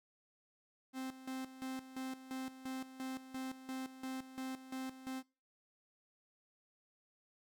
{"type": "tone with tremolo", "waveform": "45% pulse", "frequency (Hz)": 261.6, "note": "C4", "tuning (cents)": 0, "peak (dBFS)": -40, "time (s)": [0.93, 5.23], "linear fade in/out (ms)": 50, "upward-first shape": "square", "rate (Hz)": 2.9, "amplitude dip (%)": 75, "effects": ["noise-tail reverb RT60 0.3 s tail -22 dB re dry"]}